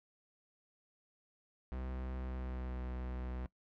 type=tone with pitch glide; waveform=45% pulse; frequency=64 to 62.72 Hz; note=C2 to B1; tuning=-38 to +27 cents; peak=-39 dBFS; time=1.72-3.46 s; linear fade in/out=0 ms; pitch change=-35 cents; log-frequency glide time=2.23-2.8 s; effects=noise-tail reverb RT60 0.1 s tail -21 dB re dry + low-pass 2000 Hz 12 dB/octave